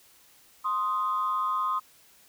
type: tone pair together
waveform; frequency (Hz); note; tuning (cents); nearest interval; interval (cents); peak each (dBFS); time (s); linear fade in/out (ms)
sine; 1047.2 / 1247; C6 / D#6; +1 / +3; minor third; 302; -27; 0.64-1.8; 20
effects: tanh soft clip ceiling -18 dBFS + white hiss -58 dBFS RMS until 2.28 s